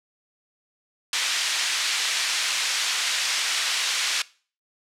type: band-pass noise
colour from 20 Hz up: pink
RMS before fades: -25 dBFS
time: 1.13-4.22 s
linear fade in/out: 2 ms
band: 2200 to 6700 Hz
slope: 12 dB/octave
effects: noise-tail reverb RT60 0.4 s tail -21 dB re dry + low-pass 11000 Hz 12 dB/octave